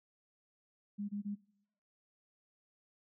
sine tone bursts, 204.4 Hz, G#3, 27 cents flat, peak -36 dBFS, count 3, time 0.98-1.356 s, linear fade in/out 20 ms, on 110 ms, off 23 ms, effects noise-tail reverb RT60 1.0 s tail -26 dB re dry

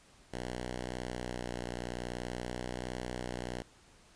5% pulse tone with vibrato, 61.1 Hz, B1, 18 cents flat, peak -26 dBFS, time 0.32-3.63 s, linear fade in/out 20 ms, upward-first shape sine, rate 0.48 Hz, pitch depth 21 cents each way, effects pink hiss -61 dBFS RMS until 4.15 s + resampled to 22050 Hz

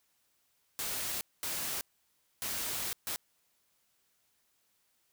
white noise bursts at uneven times, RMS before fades -36 dBFS, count 4, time 0.79-1.21 / 1.43-1.81 / 2.42-2.93 / 3.07-3.16 s, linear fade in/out 0 ms, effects white hiss -74 dBFS RMS until 5.12 s

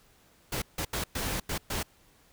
pink noise bursts at uneven times, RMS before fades -32 dBFS, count 6, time 0.52-0.62 / 0.78-0.85 / 0.93-1.04 / 1.15-1.4 / 1.49-1.58 / 1.7-1.83 s, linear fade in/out 5 ms, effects pink hiss -62 dBFS RMS until 2.32 s

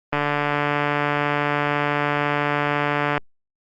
click train, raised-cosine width 0.5 ms, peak -6 dBFS, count 446, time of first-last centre 0.13-3.178 s, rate 146 Hz, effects Opus 24 kbps

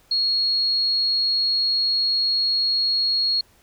sine tone, 4307 Hz, C8, 49 cents sharp, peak -18 dBFS, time 0.11-3.41 s, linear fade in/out 5 ms, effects pink hiss -57 dBFS RMS until 3.62 s

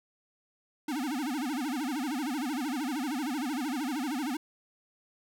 square tone with vibrato, 275.3 Hz, C#4, 12 cents flat, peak -31 dBFS, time 0.88-4.37 s, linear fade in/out 5 ms, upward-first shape sine, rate 13 Hz, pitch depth 240 cents each way, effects none

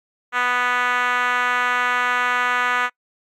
5% pulse tone with band-pass filter, 246.9 Hz, B3, in tune, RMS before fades -20 dBFS, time 0.32-2.9 s, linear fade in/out 50 ms, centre 1400 Hz, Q 1.8, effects noise-tail reverb RT60 0.1 s tail -25 dB re dry + Opus 48 kbps

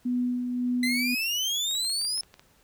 sine tone with tremolo, 246.9 Hz, B3, in tune, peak -23 dBFS, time 0.05-1.15 s, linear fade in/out 10 ms, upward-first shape sine, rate 1.8 Hz, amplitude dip 40%
30% pulse exponential sweep, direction up, 2019 to 5280 Hz, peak -23 dBFS, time 0.83-2.21 s, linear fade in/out 2 ms
clicks, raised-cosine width 0.2 ms, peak -30 dBFS, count 10, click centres 1.712 / 1.752 / 1.847 / 1.899 / 2.015 / 2.049 / 2.177 / 2.234 / 2.341 / 2.395 s
effects pink hiss -62 dBFS RMS until 2.63 s

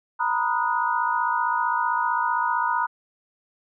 sine chord, B major seventh, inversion third, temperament equal with one note detuned, 932.3 / 987.8 / 1244.5 / 1457.9 Hz, A#5 / B5 / D#6 / F#6, 0 / 0 / 0 / -26 cents, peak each -25 / -25 / -28 / -28 dBFS, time 0.19-2.87 s, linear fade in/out 20 ms, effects none

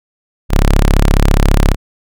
sawtooth tone, 34.65 Hz, C#1, in tune, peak -3 dBFS, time 0.49-1.76 s, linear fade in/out 50 ms, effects none

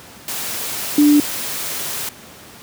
sine tone in noise, 294.1 Hz, D4, 3 cents sharp, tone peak -8 dBFS, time 0.98-1.2 s, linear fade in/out 2 ms, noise white, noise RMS -25 dBFS, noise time 0.28-2.09 s, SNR +14 dB, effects pink hiss -40 dBFS RMS until 2.62 s + high-pass 100 Hz 12 dB/octave

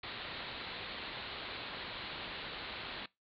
white low-pass noise, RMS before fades -44 dBFS, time 0.03-3.06 s, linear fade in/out 5 ms, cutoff 4300 Hz, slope 96 dB/octave, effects noise-tail reverb RT60 0.2 s tail -21 dB re dry

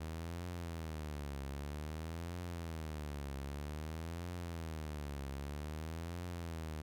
sawtooth tone with vibrato, 77.78 Hz, D#2, in tune, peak -37 dBFS, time 0-6.82 s, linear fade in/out 10 ms, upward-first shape triangle, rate 0.52 Hz, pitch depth 230 cents each way, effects none

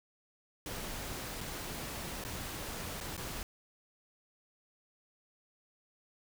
pink noise with dropouts, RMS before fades -41 dBFS, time 0.66-3.43 s, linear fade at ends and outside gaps 1 ms, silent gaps 1.407-1.411 / 2.239-2.249 / 3.003-3.01 / 3.167-3.177 s, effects none

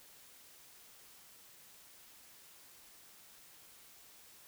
silence, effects white hiss -59 dBFS RMS until 4.47 s

